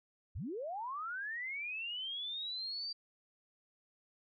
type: linear sweep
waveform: sine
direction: up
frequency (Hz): 51.8 to 4703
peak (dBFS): -38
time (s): 0.35-2.93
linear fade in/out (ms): 10
effects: none